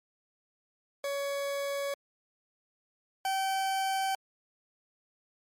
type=tone pair in turn; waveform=40% pulse; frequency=561 / 771.1 Hz; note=C#5 / G5; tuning=+21 / -29 cents; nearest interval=tritone; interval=550 cents; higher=second; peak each=-30 / -27 dBFS; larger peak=second; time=1.04-1.94 / 3.25-4.15 s; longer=neither; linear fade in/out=2 ms; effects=MP3 64 kbps